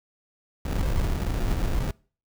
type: noise with sample-and-hold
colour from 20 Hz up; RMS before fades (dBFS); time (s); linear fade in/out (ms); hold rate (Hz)
brown; -25; 0.65-1.91; 2; 1050
effects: noise-tail reverb RT60 0.4 s tail -24 dB re dry